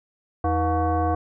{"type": "tone with frequency modulation", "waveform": "sine", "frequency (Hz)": 317, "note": "D#4", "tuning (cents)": 32, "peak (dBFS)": -19, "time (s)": [0.44, 1.15], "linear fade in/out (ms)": 5, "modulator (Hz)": 401, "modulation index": 1.7, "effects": []}